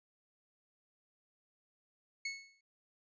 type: tone with exponential decay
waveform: sawtooth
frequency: 2199 Hz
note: C#7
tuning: 14 cents flat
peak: -31 dBFS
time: 2.25-2.61 s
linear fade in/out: 5 ms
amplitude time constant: 78 ms
effects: resampled to 16000 Hz